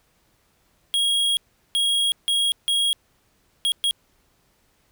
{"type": "tone bursts at uneven times", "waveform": "square", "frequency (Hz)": 3289, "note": "G#7", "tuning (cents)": -18, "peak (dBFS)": -19, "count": 6, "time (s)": [[0.94, 1.37], [1.75, 2.12], [2.28, 2.52], [2.68, 2.93], [3.65, 3.72], [3.84, 3.91]], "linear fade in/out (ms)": 0, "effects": ["pink hiss -64 dBFS RMS until 4.91 s"]}